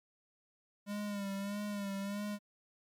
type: tone with vibrato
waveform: square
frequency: 201.8 Hz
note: G#3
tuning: 49 cents flat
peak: -37 dBFS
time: 0.86-2.39 s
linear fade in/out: 50 ms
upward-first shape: sine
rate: 1.6 Hz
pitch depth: 49 cents each way
effects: MP3 96 kbps